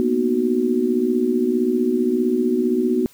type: chord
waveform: sine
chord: B major seventh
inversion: third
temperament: just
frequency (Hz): 231.5 / 246.9 / 308.7 / 370.4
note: A#3 / B3 / D#4 / F#4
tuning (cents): -12 / 0 / -14 / +2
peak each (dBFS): -26 / -20 / -25 / -20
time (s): 0-3.06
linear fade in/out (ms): 0
effects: white hiss -51 dBFS RMS until 3.13 s